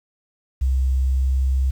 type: tone with pitch glide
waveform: sine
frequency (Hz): 65.41 to 65.94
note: C2 to C2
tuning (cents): 0 to +14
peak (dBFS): -16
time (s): 0.61-1.71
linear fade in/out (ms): 10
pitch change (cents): +14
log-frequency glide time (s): 0.91-1.38
effects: 8-bit